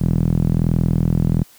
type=tone with band-pass filter; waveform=sawtooth; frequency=41.28 Hz; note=E1; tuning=3 cents sharp; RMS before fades=-17 dBFS; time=0-1.44 s; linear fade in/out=20 ms; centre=160 Hz; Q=2.3; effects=white hiss -49 dBFS RMS until 1.58 s